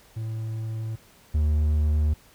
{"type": "tone pair in turn", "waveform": "triangle", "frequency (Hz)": [111.1, 75.7], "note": ["A2", "D#2"], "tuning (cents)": [17, -47], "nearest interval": "perfect fifth", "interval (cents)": 664, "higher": "first", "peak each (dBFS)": [-26, -17], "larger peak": "second", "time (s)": [[0.16, 0.96], [1.34, 2.14]], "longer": "neither", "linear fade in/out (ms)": 10, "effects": ["pink hiss -55 dBFS RMS until 2.34 s"]}